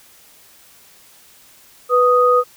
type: tone pair together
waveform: sine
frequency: 493.9 / 1244.6 Hz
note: B4 / D#6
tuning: 0 / 0 cents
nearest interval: octave + major third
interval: 1600 cents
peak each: -13 dBFS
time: 1.89-2.44 s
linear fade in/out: 50 ms
effects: white hiss -48 dBFS RMS until 2.56 s